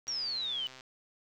click train, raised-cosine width 0.2 ms, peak -32 dBFS, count 97, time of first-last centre 0.07-0.808 s, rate 130 Hz
sine exponential sweep, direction down, 5730 to 2943 Hz, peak -32 dBFS, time 0.08-0.67 s, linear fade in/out 0 ms
effects none

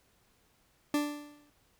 40% pulse tone with exponential decay, 293.7 Hz, D4, in tune, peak -24 dBFS, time 0.94-1.5 s, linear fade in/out 2 ms, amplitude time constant 120 ms, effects pink hiss -69 dBFS RMS until 1.79 s

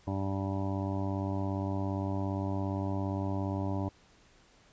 harmonic tone, 97.4 Hz, G2, 11 cents flat, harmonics 1 / 2 / 3 / 4 / 6 / 7 / 8 / 9 / 10, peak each -33 / -38 / -36 / -44 / -42 / -45 / -47 / -46 / -45 dBFS, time 0.07-3.89 s, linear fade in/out 5 ms, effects pink hiss -62 dBFS RMS until 4.72 s + resampled to 16000 Hz

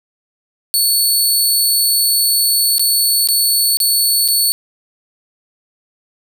15% pulse tone with dropouts, 4435 Hz, C#8, in tune, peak -5 dBFS, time 0.74-4.52 s, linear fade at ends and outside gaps 0 ms, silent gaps 2.782-2.795 / 3.274-3.287 / 3.77-3.802 / 4.279-4.285 s, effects none

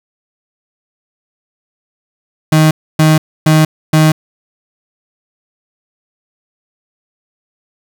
35% pulse tone bursts, 156.3 Hz, D#3, 8 cents sharp, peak -4 dBFS, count 4, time 2.52-4.12 s, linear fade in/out 5 ms, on 190 ms, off 280 ms, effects none

